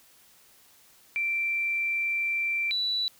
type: tone pair in turn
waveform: sine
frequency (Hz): 2349 / 3951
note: D7 / B7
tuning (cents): 0 / 0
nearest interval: major sixth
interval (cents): 900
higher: second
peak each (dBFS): -25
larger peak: neither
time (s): 1.16-2.71 / 2.71-3.08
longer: first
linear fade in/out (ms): 0
effects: white hiss -58 dBFS RMS until 3.19 s